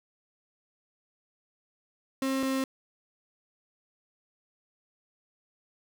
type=tone pair in turn; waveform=35% pulse; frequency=267 / 266 Hz; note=C4 / C4; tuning=+35 / +29 cents; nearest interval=unison; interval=6 cents; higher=first; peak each=-25 dBFS; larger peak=neither; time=2.22-2.43 / 2.43-2.64 s; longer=neither; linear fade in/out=2 ms; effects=none